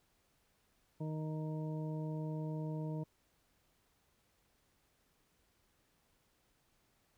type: harmonic tone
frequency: 155.56 Hz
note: D#3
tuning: in tune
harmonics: 1 / 2 / 3 / 4 / 6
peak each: -38 / -45 / -49 / -50 / -54 dBFS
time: 1-3.04 s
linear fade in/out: 10 ms
effects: pink hiss -75 dBFS RMS until 7.17 s